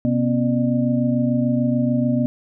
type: tone cluster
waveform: sine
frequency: 127.7 / 242.5 / 269.3 / 601 Hz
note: C3 / B3 / C#4 / D5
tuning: -42 / -31 / -50 / +40 cents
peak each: -23 / -18 / -25 / -27 dBFS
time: 0.05-2.26 s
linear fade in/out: 0 ms
effects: none